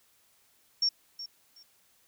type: tone with echo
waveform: sine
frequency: 5500 Hz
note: F8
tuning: 27 cents flat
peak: -23 dBFS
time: 0.82-0.89 s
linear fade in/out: 5 ms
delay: 370 ms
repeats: 2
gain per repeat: -14 dB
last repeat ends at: 1.63 s
effects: white hiss -66 dBFS RMS until 2.07 s